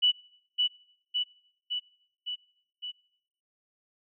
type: tone with echo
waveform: sine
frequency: 2960 Hz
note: F#7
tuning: in tune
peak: -19 dBFS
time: 0.02-0.12 s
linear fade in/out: 20 ms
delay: 560 ms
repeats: 5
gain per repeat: -3 dB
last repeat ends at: 2.92 s
effects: noise-tail reverb RT60 0.8 s tail -25 dB re dry